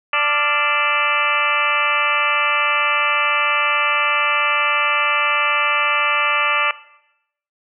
harmonic tone with a mistuned harmonic, 293.7 Hz, D4, in tune, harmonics 2 / 3 / 4 / 5 / 6 / 7 / 8 / 9 / 10, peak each -28 / -28 / -20 / -25 / -26 / -25 / -24 / -22 / -27 dBFS, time 0.13-6.71 s, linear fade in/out 2 ms, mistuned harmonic 5, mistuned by -99 cents, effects noise-tail reverb RT60 0.8 s tail -17 dB re dry

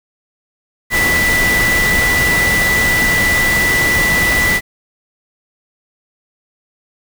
sine tone in noise, 1975.5 Hz, B6, in tune, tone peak -12 dBFS, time 0.9-4.61 s, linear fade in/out 50 ms, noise pink, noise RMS -18 dBFS, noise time 0.9-4.61 s, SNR +3 dB, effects none

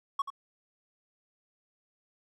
triangle tone with echo, 1108.7 Hz, C#6, in tune, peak -24 dBFS, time 0.19-0.22 s, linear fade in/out 5 ms, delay 83 ms, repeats 1, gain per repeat -10 dB, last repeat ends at 0.303 s, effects none

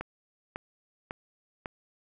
click train, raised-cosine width 0.5 ms, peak -20 dBFS, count 4, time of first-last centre 0.01-1.658 s, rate 1.82 Hz, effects none

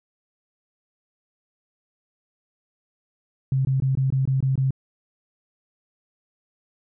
sine tone bursts, 133.2 Hz, C3, 31 cents sharp, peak -18 dBFS, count 8, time 3.52-4.707 s, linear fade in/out 2 ms, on 130 ms, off 21 ms, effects none

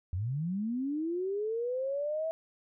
sine linear sweep, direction up, 82.41 to 655 Hz, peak -30 dBFS, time 0.13-2.31 s, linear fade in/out 0 ms, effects none

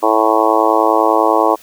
harmonic tone, 110 Hz, A2, in tune, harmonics 3 / 4 / 5 / 6 / 7 / 8 / 9 / 10, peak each -18 / -18 / -18 / -18 / -18 / -18 / -18 / -18 dBFS, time 0.02-1.56 s, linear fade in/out 20 ms, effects white hiss -43 dBFS RMS until 1.62 s

